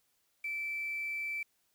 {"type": "tone with quantisation", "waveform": "sine", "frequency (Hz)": 2325, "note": "D7", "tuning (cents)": -18, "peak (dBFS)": -34, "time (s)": [0.44, 1.43], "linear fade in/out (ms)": 5, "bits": 9, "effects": ["white hiss -75 dBFS RMS until 1.74 s"]}